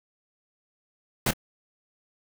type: noise with echo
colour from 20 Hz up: pink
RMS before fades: -23 dBFS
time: 1.26-1.31 s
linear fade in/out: 5 ms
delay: 25 ms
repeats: 1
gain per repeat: -15 dB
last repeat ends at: 1.335 s
effects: none